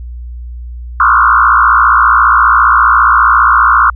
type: tone with frequency modulation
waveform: sine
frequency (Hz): 1244.5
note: D#6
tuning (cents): 0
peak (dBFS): -4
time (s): 1-3.9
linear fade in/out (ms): 2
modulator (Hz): 57.4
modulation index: 3.7
effects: added 60 Hz sine -22 dBFS peak until 3.95 s